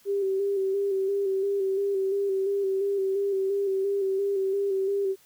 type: tone with vibrato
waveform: sine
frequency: 392.1 Hz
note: G4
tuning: in tune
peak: -23 dBFS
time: 0.05-5.16 s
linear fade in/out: 50 ms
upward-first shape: square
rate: 2.9 Hz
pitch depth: 32 cents each way
effects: white hiss -59 dBFS RMS until 5.25 s